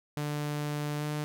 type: tone with pitch glide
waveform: sawtooth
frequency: 147.9 to 149.79 Hz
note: D3 to D3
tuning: +13 to +35 cents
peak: -27 dBFS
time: 0.17-1.24 s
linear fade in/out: 0 ms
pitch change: +22 cents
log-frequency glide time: 0.98-1.04 s
effects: none

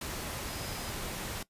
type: tone in noise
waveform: sine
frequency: 5000 Hz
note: D#8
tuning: 8 cents sharp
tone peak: -48 dBFS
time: 0.47-0.9 s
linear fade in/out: 5 ms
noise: pink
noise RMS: -38 dBFS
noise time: 0.01-1.43 s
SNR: -13 dB
effects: noise-tail reverb RT60 0.1 s tail -19 dB re dry + resampled to 32000 Hz

